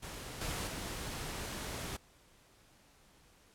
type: noise with level steps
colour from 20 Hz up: pink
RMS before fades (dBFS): -45 / -38 / -41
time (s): 0.02-1.97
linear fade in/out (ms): 10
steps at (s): 0.41 / 0.67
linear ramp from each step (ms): 5
effects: pink hiss -64 dBFS RMS until 3.54 s + low-pass 12000 Hz 12 dB/octave